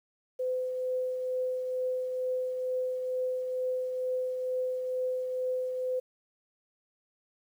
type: tone with tremolo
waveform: sine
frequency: 509 Hz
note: C5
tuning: 48 cents flat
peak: -27 dBFS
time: 0.39-6 s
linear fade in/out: 10 ms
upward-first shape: triangle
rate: 2.2 Hz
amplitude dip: 40%
effects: 10-bit